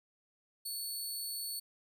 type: tone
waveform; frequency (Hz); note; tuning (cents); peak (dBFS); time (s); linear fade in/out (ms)
15% pulse; 4435; C#8; 0; -31; 0.65-1.6; 10
effects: none